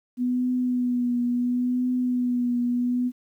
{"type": "tone with vibrato", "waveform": "sine", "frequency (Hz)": 246.7, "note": "B3", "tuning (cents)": -2, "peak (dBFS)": -21, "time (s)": [0.17, 3.12], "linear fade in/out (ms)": 50, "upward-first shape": "triangle", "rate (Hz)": 0.72, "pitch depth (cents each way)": 34, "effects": ["10-bit"]}